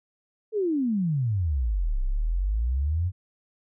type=exponential two-way sweep; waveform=sine; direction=down then up; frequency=451.5 to 31.04 to 94.6 Hz; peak=-22 dBFS; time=0.52-3.12 s; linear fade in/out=50 ms; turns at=2.01 s; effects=none